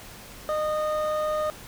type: tone pair together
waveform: triangle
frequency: 612 / 1234 Hz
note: D#5 / D#6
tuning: -29 / -15 cents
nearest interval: octave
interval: 1214 cents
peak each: -23 / -28 dBFS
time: 0.49-1.5 s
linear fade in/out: 0 ms
effects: pink hiss -44 dBFS RMS until 1.67 s